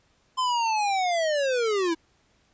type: linear sweep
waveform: square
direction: down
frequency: 1039 to 317.9 Hz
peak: -23 dBFS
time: 0.37-1.95 s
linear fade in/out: 20 ms
effects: pink hiss -65 dBFS RMS until 2.53 s + resampled to 16000 Hz